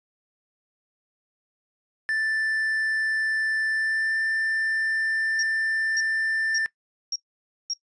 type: tone with pitch glide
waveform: triangle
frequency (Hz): 1765 to 1780.4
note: A6 to A6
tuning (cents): +5 to +20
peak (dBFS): -21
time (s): 2.09-6.66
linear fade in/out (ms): 0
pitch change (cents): +15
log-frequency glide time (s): 3.7-4.18
type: tone bursts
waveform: sine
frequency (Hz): 5588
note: F8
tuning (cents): 0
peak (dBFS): -25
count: 5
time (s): 5.39-7.735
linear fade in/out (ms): 2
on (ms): 37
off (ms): 540
effects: noise-tail reverb RT60 0.1 s tail -20 dB re dry + resampled to 22050 Hz